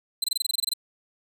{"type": "tone bursts", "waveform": "sawtooth", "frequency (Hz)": 4059, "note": "B7", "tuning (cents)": 47, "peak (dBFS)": -19, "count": 12, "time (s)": [0.22, 0.736], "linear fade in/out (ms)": 5, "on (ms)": 21, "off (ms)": 24, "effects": []}